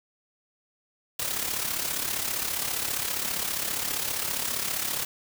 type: noise with amplitude modulation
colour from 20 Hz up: white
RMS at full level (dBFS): -27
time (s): 1.19-5.05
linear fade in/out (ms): 5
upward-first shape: sine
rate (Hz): 35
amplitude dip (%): 60
effects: none